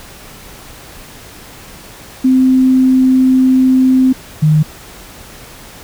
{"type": "tone pair in turn", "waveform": "sine", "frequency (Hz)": [259.3, 153.66], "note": ["C4", "D#3"], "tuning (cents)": [-15, -21], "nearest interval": "major sixth", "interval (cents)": 906, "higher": "first", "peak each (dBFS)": -6, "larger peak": "neither", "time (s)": [[2.24, 4.13], [4.42, 4.63]], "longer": "first", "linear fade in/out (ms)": 10, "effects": ["pink hiss -35 dBFS RMS until 5.83 s"]}